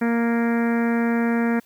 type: harmonic tone with a mistuned harmonic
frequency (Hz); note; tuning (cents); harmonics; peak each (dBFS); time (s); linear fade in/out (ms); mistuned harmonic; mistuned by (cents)
233.1; A#3; 0; 1 / 2 / 3 / 4 / 5 / 6 / 7 / 8 / 9 / 10; -19 / -27 / -32 / -34 / -40 / -34 / -34 / -35 / -40 / -40; 0.01-1.6; 10; 7; +15
effects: white hiss -57 dBFS RMS until 1.65 s